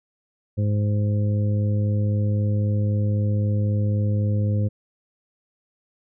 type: harmonic tone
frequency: 103.83 Hz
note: G#2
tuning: in tune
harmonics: 1 / 2 / 3 / 4 / 5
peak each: -19 / -28 / -36 / -40 / -34 dBFS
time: 0.57-4.69 s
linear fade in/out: 20 ms
effects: none